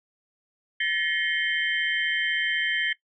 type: tone cluster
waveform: sine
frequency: 1738 / 1894 / 2144 / 3112 Hz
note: A6 / A#6 / C7 / G7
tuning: -22 / +27 / +42 / -13 cents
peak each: -29 dBFS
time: 0.8-2.93 s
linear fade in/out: 5 ms
effects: noise-tail reverb RT60 0.1 s tail -18 dB re dry